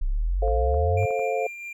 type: exponential sweep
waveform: sine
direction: up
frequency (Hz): 30.87 to 103.1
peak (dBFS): -21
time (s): 0.01-1.06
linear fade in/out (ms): 10
type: chord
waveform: sine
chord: F major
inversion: first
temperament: equal with one note detuned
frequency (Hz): 440 / 530.9 / 698.5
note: A4 / C5 / F5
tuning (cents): 0 / +25 / 0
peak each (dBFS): -27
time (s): 0.42-1.47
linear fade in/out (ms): 5
type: clicks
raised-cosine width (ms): 1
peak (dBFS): -29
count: 5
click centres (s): 0.48 / 0.743 / 1.031 / 1.107 / 1.194
type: tone with tremolo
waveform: triangle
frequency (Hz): 2385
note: D7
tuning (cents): +26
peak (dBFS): -31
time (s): 0.97-1.73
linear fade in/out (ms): 5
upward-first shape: triangle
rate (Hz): 4.6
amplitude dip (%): 40
effects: none